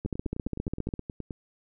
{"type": "two click trains", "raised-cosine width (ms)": 3, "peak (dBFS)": [-22, -17], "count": [13, 14], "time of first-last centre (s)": [[0.05, 1.308], [0.06, 0.938]], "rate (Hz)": [9.54, 14.8], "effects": []}